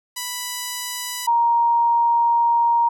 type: tone pair in turn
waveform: 5% pulse / sine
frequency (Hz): 987.8 / 937.2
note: B5 / A#5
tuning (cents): 0 / +9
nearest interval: minor second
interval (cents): 91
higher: first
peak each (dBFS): -14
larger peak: neither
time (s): 0.16-1.27 / 1.27-2.89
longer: second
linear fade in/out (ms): 10
effects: none